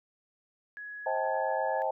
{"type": "tone with pitch glide", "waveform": "sine", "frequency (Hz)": [1677, 1688.7], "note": ["G#6", "G#6"], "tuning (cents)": [16, 28], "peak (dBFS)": -39, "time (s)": [0.77, 1.82], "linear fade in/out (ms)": 0, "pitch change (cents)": 12, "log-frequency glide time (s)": [0.97, 1.66]}
{"type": "chord", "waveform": "sine", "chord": "A half-diminished seventh", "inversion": "first", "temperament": "just", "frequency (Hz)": [528, 633.6, 792, 880], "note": ["C5", "Eb5", "G5", "A5"], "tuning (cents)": [16, 31, 18, 0], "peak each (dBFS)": -33, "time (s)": [1.06, 1.91], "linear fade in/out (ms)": 5}
{"effects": []}